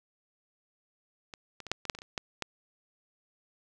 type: clicks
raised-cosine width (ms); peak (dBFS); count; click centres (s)
0.2; -25 / -26 / -25 / -10 / -23 / -8 / -26 / -26 / -29 / -15 / -15; 11; 1.338 / 1.603 / 1.667 / 1.716 / 1.853 / 1.898 / 1.95 / 1.988 / 2.019 / 2.178 / 2.423
effects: none